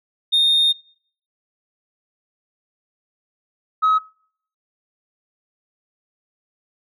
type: tone pair in turn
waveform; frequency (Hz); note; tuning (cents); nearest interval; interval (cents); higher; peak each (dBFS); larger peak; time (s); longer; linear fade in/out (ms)
sine; 3672 / 1275.9; A#7 / D#6; -27 / +43; octave + tritone; 1830; first; -11; neither; 0.32-0.73 / 3.82-3.99; first; 20
effects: noise-tail reverb RT60 0.6 s tail -26 dB re dry + tanh soft clip ceiling -11 dBFS